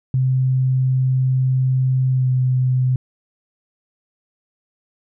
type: tone with pitch glide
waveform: sine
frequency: 130 to 128.06 Hz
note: C3 to C3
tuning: -11 to -37 cents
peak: -14 dBFS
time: 0.14-2.96 s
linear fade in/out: 2 ms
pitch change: -26 cents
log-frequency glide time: 2.1-2.32 s
effects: none